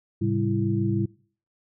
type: tone cluster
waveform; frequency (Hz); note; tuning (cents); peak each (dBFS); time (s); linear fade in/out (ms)
sine; 108.4 / 134.7 / 197.4 / 332.8; A2 / C#3 / G3 / E4; -25 / -49 / +12 / +17; -25 / -29 / -27 / -27; 0.21-1.06; 10
effects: noise-tail reverb RT60 0.5 s tail -24 dB re dry